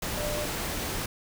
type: tone in noise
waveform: sine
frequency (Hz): 596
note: D5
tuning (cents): +25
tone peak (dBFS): -32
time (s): 0.17-0.46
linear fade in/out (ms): 5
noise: pink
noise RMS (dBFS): -32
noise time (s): 0.02-1.06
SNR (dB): -3
effects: none